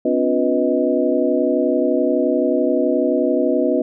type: tone cluster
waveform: sine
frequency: 255.4 / 287 / 354.1 / 493.7 / 628 Hz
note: C4 / D4 / F4 / B4 / D#5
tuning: -42 / -40 / +24 / -1 / +16 cents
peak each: -21 dBFS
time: 0.05-3.82 s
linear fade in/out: 5 ms
effects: none